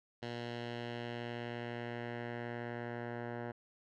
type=tone with low-pass filter sweep; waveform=10% pulse; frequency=119.2 Hz; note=A#2; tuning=39 cents sharp; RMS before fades=-42 dBFS; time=0.22-3.52 s; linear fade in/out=10 ms; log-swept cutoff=3900 to 1400 Hz; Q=1.6; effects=none